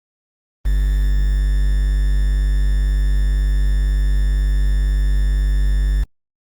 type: tone with quantisation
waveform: triangle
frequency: 49 Hz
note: G1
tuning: in tune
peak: -11 dBFS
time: 0.65-6.04 s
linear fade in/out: 10 ms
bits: 6
effects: Opus 24 kbps